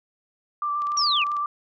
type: tone with vibrato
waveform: sine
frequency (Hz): 1174.7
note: D6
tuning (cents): 0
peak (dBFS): -23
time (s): 0.62-1.46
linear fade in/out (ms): 2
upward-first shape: square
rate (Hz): 7.5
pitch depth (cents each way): 13
type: click train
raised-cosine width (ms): 0.2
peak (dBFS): -27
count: 12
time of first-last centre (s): 0.82-1.367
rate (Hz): 20.1
type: linear sweep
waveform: sine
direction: down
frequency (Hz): 5770 to 2373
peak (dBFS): -20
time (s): 0.97-1.24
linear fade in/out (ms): 5
effects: none